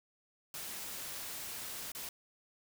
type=noise with dropouts; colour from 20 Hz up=white; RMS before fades=-43 dBFS; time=0.54-2.09 s; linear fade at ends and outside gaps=2 ms; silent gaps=1.919-1.949 s; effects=none